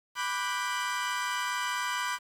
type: chord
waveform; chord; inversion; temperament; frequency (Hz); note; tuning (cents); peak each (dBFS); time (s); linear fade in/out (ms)
30% pulse; G major seventh; first; equal with one note detuned; 987.8 / 1174.7 / 1480 / 1584.4; B5 / D6 / F#6 / G6; 0 / 0 / 0 / +18; -30 / -33 / -34 / -35; 0.15-2.19; 50
effects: low-pass 10000 Hz 12 dB/octave + 9-bit